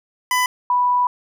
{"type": "tone pair in turn", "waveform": ["25% pulse", "sine"], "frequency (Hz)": [999, 985.8], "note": ["B5", "B5"], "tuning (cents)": [20, -3], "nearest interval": "unison", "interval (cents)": 23, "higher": "first", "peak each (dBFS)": [-12, -14], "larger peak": "first", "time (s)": [[0.31, 0.46], [0.7, 1.07]], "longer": "second", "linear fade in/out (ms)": 2, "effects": []}